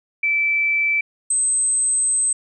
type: tone pair in turn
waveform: sine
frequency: 2322 / 8222 Hz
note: D7 / C9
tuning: -20 / -31 cents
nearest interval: octave + minor seventh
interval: 2189 cents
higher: second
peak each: -16 dBFS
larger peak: neither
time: 0.23-1.01 / 1.3-2.33 s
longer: second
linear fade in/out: 5 ms
effects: none